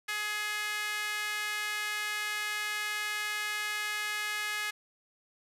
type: tone with high-pass filter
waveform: sawtooth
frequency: 420.3 Hz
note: G#4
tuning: 21 cents sharp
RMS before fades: -34 dBFS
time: 0.08-4.71 s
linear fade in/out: 10 ms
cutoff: 1800 Hz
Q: 2.1
effects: resampled to 32000 Hz